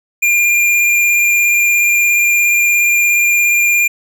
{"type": "tone with vibrato", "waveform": "square", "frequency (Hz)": 2400, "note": "D7", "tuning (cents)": 37, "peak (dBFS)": -10, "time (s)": [0.22, 3.88], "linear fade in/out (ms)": 10, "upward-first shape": "square", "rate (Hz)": 17, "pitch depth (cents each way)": 11, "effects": []}